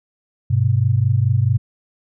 sine tone pair together, 101.44 / 126.1 Hz, G#2 / B2, -40 / +36 cents, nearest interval major third, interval 376 cents, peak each -16 dBFS, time 0.5-1.58 s, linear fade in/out 10 ms, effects none

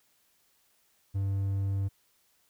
triangle tone, 98 Hz, G2, in tune, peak -25 dBFS, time 1.14-1.89 s, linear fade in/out 20 ms, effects white hiss -69 dBFS RMS until 2.49 s

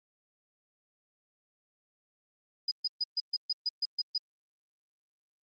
sine tone bursts, 4962 Hz, D#8, 6 cents flat, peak -27 dBFS, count 10, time 2.68-4.18 s, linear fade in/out 5 ms, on 33 ms, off 130 ms, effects Opus 32 kbps

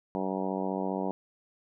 harmonic tone, 95.1 Hz, F#2, 48 cents sharp, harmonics 2 / 3 / 4 / 5 / 6 / 7 / 8 / 9 / 10, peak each -34 / -36 / -37 / -38 / -39 / -39 / -40 / -41 / -41 dBFS, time 0.15-1.11 s, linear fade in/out 0 ms, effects none

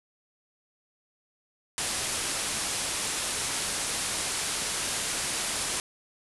white low-pass noise, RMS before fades -31 dBFS, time 1.78-5.8 s, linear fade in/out 0 ms, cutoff 11000 Hz, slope 96 dB/octave, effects none

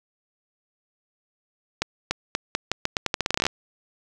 accelerating click train, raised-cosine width 0.2 ms, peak -5 dBFS, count 19, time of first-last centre 1.82-3.466 s, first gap 290 ms, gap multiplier 0.83, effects none

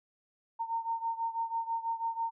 sine beating tone pair, 913 / 919.1 Hz, A#5 / A#5, -36 / -25 cents, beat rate 6.1 Hz, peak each -33 / -36 dBFS, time 0.59-2.31 s, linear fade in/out 20 ms, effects none

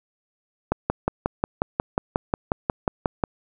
click train, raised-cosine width 1 ms, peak -6 dBFS, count 15, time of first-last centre 0.72-3.238 s, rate 5.56 Hz, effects none

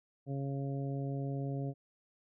harmonic tone, 138 Hz, C#3, 7 cents flat, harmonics 1 / 2 / 3 / 4 / 5, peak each -35 / -41 / -45 / -47 / -49 dBFS, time 0.26-1.74 s, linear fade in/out 50 ms, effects none

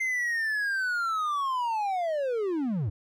triangle linear sweep, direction down, 2093 to 87.5 Hz, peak -24 dBFS, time 0-2.9 s, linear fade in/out 10 ms, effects none

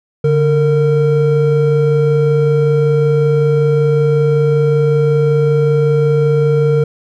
triangle tone pair together, 144.73 / 459.5 Hz, D3 / A#4, -25 / -25 cents, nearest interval octave + minor sixth, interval 2000 cents, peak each -10 dBFS, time 0.24-6.84 s, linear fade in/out 5 ms, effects none

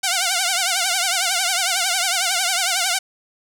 5% pulse tone with vibrato, 734 Hz, F#5, 14 cents flat, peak -6 dBFS, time 0.03-2.99 s, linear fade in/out 10 ms, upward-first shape triangle, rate 11 Hz, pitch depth 140 cents each way, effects none

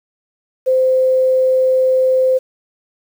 sine tone, 518 Hz, C5, 17 cents flat, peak -10 dBFS, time 0.66-2.39 s, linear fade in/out 20 ms, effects 7-bit

